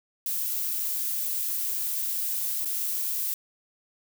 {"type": "noise with dropouts", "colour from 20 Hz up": "violet", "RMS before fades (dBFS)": -29, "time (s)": [0.26, 3.34], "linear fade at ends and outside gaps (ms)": 1, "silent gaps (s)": [2.648, 2.656], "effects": []}